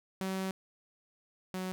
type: tone pair in turn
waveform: sawtooth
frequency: 190 / 185.77 Hz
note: F#3 / F#3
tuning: +46 / +7 cents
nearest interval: unison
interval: 39 cents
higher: first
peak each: -29 / -31 dBFS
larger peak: first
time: 0.21-0.51 / 1.54-1.72 s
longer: first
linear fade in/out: 0 ms
effects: none